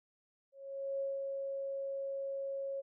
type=tone with ADSR envelope; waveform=sine; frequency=548 Hz; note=C#5; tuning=20 cents flat; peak=-33 dBFS; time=0.52-2.82 s; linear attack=480 ms; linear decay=190 ms; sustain=-3 dB; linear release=25 ms; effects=none